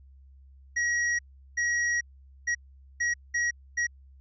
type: tone bursts at uneven times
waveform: square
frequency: 1905 Hz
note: A#6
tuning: 37 cents sharp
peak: -25 dBFS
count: 6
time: 0.76-1.19 / 1.57-2.01 / 2.47-2.55 / 3-3.14 / 3.34-3.51 / 3.77-3.87 s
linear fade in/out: 10 ms
effects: added 67 Hz sine -50 dBFS peak until 4.2 s + resampled to 16000 Hz